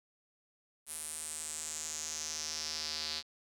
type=tone with band-pass filter sweep; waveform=square; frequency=77.78 Hz; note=D#2; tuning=in tune; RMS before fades=-40 dBFS; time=0.86-3.23 s; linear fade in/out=50 ms; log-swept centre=10000 to 4400 Hz; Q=4.4; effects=none

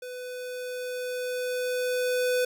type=tone with level ramp; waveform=square; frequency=499.6 Hz; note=B4; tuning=20 cents sharp; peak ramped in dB=-37 to -23 dBFS; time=0.02-2.45 s; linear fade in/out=5 ms; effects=none

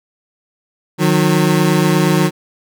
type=tone pair together; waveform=25% pulse; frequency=153.22 / 181.6 Hz; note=D#3 / F#3; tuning=-26 / -32 cents; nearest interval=minor third; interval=294 cents; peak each=-10 dBFS; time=0.98-2.31 s; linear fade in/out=50 ms; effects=none

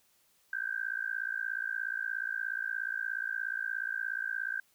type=tone with amplitude modulation; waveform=sine; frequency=1568 Hz; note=G6; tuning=in tune; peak=-28 dBFS; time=0.53-4.6 s; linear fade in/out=2 ms; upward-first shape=sine; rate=56.9 Hz; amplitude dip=100%; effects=white hiss -69 dBFS RMS until 4.74 s

